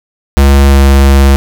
square tone with pitch glide, 69.2 to 68.6 Hz, C#2 to C#2, -2 to -17 cents, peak -3 dBFS, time 0.37-1.36 s, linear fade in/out 0 ms, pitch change -15 cents, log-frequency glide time 0.67-0.78 s, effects none

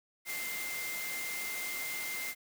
sine tone in noise, 2093 Hz, C7, in tune, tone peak -38 dBFS, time 0.25-2.35 s, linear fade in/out 50 ms, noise white, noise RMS -40 dBFS, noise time 0.25-2.35 s, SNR -1 dB, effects high-pass 150 Hz 12 dB/octave

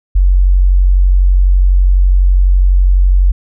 sine tone, 46.01 Hz, F#1, 9 cents flat, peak -5 dBFS, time 0.15-3.32 s, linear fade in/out 10 ms, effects none

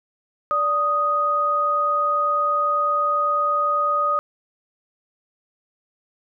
sine tone pair together, 583 / 1245 Hz, D5 / D#6, -13 / +1 cents, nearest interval octave + minor second, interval 1314 cents, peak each -26 / -18 dBFS, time 0.51-4.19 s, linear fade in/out 0 ms, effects none

